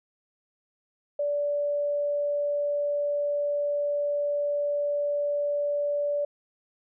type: tone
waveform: sine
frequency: 580 Hz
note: D5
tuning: 22 cents flat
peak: -24 dBFS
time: 1.19-6.25 s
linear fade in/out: 5 ms
effects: none